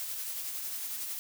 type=noise with tremolo; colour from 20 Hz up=blue; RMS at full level=-36 dBFS; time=0-1.19 s; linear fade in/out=0 ms; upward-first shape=sine; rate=11 Hz; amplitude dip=30%; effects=none